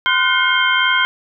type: tone cluster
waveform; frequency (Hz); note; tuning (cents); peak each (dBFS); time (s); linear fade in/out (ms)
sine; 1031 / 1440 / 1523 / 2145 / 3151; C6 / F#6 / F#6 / C7 / G7; -26 / -47 / +50 / +42 / +8; -19; 0.06-1.05; 0
effects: none